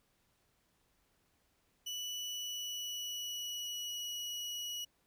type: tone with pitch glide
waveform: 30% pulse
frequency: 2960 to 2918 Hz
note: F#7 to F#7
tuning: 0 to -25 cents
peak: -36 dBFS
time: 1.86-4.85 s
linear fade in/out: 10 ms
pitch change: -25 cents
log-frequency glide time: 2.17-4.11 s
effects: pink hiss -75 dBFS RMS until 5.06 s